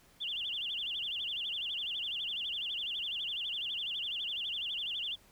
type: tone with vibrato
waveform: sine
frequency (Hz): 3136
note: G7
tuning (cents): 0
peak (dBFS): -34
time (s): 0.2-5.16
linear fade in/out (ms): 20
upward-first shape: sine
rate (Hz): 12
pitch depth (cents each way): 220
effects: pink hiss -63 dBFS RMS until 5.31 s